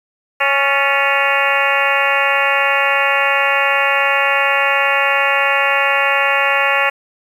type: harmonic tone with a mistuned harmonic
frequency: 277.2 Hz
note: C#4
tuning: in tune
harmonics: 2 / 3 / 4 / 5 / 6 / 7 / 8 / 9 / 10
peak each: -21 / -21 / -21 / -21 / -21 / -21 / -21 / -21 / -21 dBFS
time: 0.4-6.9 s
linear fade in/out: 10 ms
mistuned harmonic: 6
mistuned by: +75 cents
effects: 7-bit